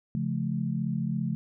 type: chord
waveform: sine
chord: Db augmented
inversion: none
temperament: just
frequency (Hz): 138.59 / 173.24 / 216.5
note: Db3 / F3 / A3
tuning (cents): 0 / -14 / -28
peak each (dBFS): -31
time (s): 0.15-1.35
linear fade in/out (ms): 0
effects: none